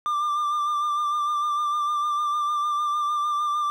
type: tone with vibrato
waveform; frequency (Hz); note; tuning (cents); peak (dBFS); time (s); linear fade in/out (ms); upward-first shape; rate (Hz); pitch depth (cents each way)
triangle; 1188; D6; +20; -20; 0.06-3.7; 0; sine; 6.6; 29
effects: none